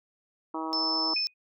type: harmonic tone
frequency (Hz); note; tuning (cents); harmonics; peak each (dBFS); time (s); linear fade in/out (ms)
160; D#3; +49; 2 / 3 / 4 / 5 / 6 / 7 / 8; -34 / -44 / -42 / -40 / -36 / -39 / -43; 0.54-1.14; 5
type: tone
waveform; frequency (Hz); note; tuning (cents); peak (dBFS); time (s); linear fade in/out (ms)
sine; 5274; E8; 0; -26; 0.73-1.27; 0
type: tone with exponential decay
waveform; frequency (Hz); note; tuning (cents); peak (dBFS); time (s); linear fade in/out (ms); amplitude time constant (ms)
sine; 2489; D#7; 0; -27; 1.16-1.34; 5; 37
effects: none